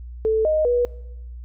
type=tone with pitch steps; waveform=sine; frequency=439.6 / 620 / 486 Hz; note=A4 / D#5 / B4; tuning=-2 / -6 / -28 cents; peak=-16 dBFS; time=0.25-0.85 s; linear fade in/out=0 ms; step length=200 ms; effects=noise-tail reverb RT60 0.9 s tail -22 dB re dry + added 60 Hz sine -33 dBFS peak until 1.44 s